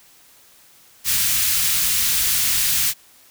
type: band-stop noise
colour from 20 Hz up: white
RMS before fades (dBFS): -19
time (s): 1.04-2.94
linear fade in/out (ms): 50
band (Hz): 130 to 1900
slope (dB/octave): 12
effects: white hiss -51 dBFS RMS until 3.3 s